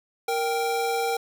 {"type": "tone pair together", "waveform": "square", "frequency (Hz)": [466.2, 784], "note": ["A#4", "G5"], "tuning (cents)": [0, 0], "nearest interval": "major sixth", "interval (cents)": 900, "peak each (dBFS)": -27, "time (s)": [0.28, 1.17], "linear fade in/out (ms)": 5, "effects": []}